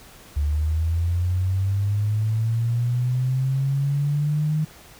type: linear sweep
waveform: sine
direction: up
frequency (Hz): 71.7 to 155.56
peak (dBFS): -19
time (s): 0.36-4.65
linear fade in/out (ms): 10
effects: pink hiss -47 dBFS RMS until 4.99 s